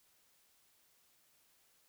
silence, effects white hiss -71 dBFS RMS until 1.88 s

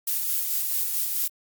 violet noise with tremolo, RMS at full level -25 dBFS, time 0.07-1.28 s, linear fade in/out 5 ms, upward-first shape square, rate 4.6 Hz, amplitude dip 25%, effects Opus 48 kbps

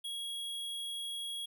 square tone, 3312 Hz, G#7, 5 cents flat, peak -38 dBFS, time 0.04-1.46 s, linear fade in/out 10 ms, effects none

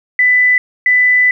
sine tone pair in turn, 1994 / 1994 Hz, B6 / B6, +16 / +16 cents, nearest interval unison, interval 0 cents, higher neither, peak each -7 dBFS, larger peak neither, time 0.19-0.58 / 0.86-1.31 s, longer second, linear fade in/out 2 ms, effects 8-bit

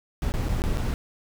brown noise with dropouts, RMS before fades -25 dBFS, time 0.22-0.94 s, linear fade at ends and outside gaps 0 ms, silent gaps 0.32-0.339 / 0.485-0.491 / 0.619-0.639 / 0.772-0.78 s, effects none

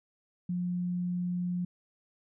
sine tone, 177.9 Hz, F3, 32 cents sharp, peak -29 dBFS, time 0.49-1.65 s, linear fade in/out 5 ms, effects none

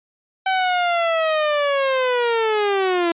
sawtooth linear sweep, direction down, 767 to 334 Hz, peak -13 dBFS, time 0.46-3.12 s, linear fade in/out 5 ms, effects resampled to 8000 Hz

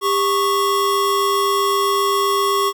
square tone pair together, 397.9 / 1106 Hz, G4 / C#6, +26 / -4 cents, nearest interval octave + tritone, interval 1770 cents, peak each -20 / -18 dBFS, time 0.01-2.73 s, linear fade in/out 50 ms, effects none

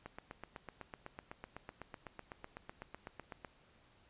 click train, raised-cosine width 0.5 ms, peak -30 dBFS, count 28, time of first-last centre 0.06-3.448 s, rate 7.97 Hz, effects pink hiss -67 dBFS RMS until 4.09 s + resampled to 8000 Hz

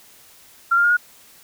sine tone with pitch steps, 1378 / 1399.7 / 1421.7 / 1444 Hz, F6 / F6 / F6 / F#6, -24 / +3 / +30 / -43 cents, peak -13 dBFS, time 0.71-0.97 s, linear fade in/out 10 ms, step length 65 ms, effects white hiss -49 dBFS RMS until 1.43 s

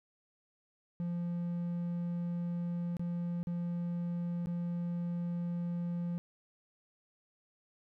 triangle tone with dropouts, 173.2 Hz, F3, 14 cents flat, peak -31 dBFS, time 1-6.18 s, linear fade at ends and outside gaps 0 ms, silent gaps 2.968-2.995 / 3.43-3.471 / 4.459-4.47 s, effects none

